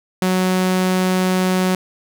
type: tone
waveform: sawtooth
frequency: 185 Hz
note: F#3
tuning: in tune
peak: -11 dBFS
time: 0.22-1.75 s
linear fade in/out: 2 ms
effects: none